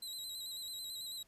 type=tone with vibrato; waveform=sawtooth; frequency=3951 Hz; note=B7; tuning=in tune; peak=-39 dBFS; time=0.02-1.23 s; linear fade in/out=5 ms; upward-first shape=square; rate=9.1 Hz; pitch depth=47 cents each way; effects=pink hiss -70 dBFS RMS until 1.27 s + resampled to 32000 Hz